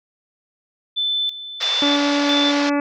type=tone with tremolo; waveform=sine; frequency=3520 Hz; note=A7; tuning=in tune; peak=-18 dBFS; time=0.96-2.52 s; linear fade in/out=20 ms; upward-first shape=square; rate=1.5 Hz; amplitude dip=75%
type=band-pass noise; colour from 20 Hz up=white; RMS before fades=-27 dBFS; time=1.6-2.7 s; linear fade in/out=10 ms; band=430 to 5600 Hz; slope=48 dB/octave
type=harmonic tone; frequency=287.3 Hz; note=D4; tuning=38 cents flat; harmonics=1 / 2 / 3 / 4 / 5 / 6 / 7 / 8 / 9; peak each=-18 / -24 / -28 / -30 / -32 / -34 / -35 / -36 / -37 dBFS; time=1.82-2.8 s; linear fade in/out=2 ms
effects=none